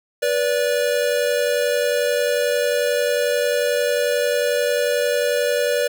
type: tone pair together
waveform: square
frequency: 488.8 / 580 Hz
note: B4 / D5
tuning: -18 / -22 cents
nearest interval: minor third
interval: 296 cents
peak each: -21 dBFS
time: 0.22-5.88 s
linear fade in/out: 10 ms
effects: none